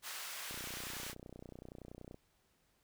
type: high-pass noise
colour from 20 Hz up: pink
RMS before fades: -45 dBFS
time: 0.02-1.15 s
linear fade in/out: 50 ms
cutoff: 1200 Hz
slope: 12 dB/octave
type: click train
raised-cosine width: 2 ms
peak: -36 dBFS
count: 51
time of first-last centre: 0.51-2.144 s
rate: 30.6 Hz
effects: pink hiss -75 dBFS RMS until 2.83 s